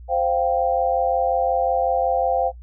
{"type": "chord", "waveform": "sine", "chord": "C suspended fourth", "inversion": "none", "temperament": "equal", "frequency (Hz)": [523.3, 698.5, 784], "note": ["C5", "F5", "G5"], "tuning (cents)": [0, 0, 0], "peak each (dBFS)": -22, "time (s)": [0.08, 2.52], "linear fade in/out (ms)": 50, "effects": ["noise-tail reverb RT60 0.1 s tail -17 dB re dry", "added 60 Hz sine -37 dBFS peak until 2.62 s"]}